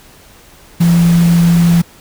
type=tone in noise; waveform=sine; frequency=170.4 Hz; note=F3; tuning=42 cents flat; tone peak=-6 dBFS; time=0.8-1.82 s; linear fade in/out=10 ms; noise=pink; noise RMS=-24 dBFS; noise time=0.8-1.82 s; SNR=+15 dB; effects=pink hiss -42 dBFS RMS until 2 s